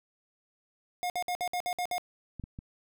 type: tone bursts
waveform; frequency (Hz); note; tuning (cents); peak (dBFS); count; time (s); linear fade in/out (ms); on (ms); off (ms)
square; 716; F5; +43; -30; 8; 1.03-1.981; 0; 69; 57
type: clicks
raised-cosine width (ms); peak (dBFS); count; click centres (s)
5; -28; 3; 2.397 / 2.439 / 2.589
effects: none